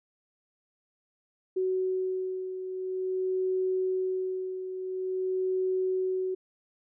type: beating tone pair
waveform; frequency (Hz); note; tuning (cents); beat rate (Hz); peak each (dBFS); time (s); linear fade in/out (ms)
sine; 373.3 / 373.78; F#4 / F#4; +15 / +18; 0.48; -28 / -35; 1.56-6.35; 10
effects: none